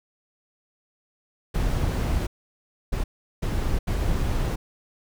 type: noise bursts at uneven times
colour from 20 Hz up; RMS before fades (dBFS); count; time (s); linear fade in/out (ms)
brown; -24; 4; 1.54-2.27 / 2.92-3.04 / 3.42-3.79 / 3.87-4.56; 10
effects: none